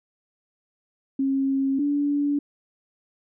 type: tone pair in turn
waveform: sine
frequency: 270.8 / 287.9 Hz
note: C#4 / D4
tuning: -40 / -34 cents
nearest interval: minor second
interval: 106 cents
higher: second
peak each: -20 dBFS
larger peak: neither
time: 1.19-1.79 / 1.79-2.39 s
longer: neither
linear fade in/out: 5 ms
effects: none